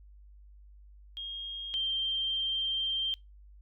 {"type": "tone pair in turn", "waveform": "sine", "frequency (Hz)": [3245, 3158], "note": ["G#7", "G7"], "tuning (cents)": [-41, 12], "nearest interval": "unison", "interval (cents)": 47, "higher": "first", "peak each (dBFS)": [-36, -28], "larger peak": "second", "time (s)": [[1.17, 1.74], [1.74, 3.14]], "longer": "second", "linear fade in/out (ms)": 0, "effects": ["noise-tail reverb RT60 0.2 s tail -24 dB re dry", "added 50 Hz sine -51 dBFS peak until 3.61 s"]}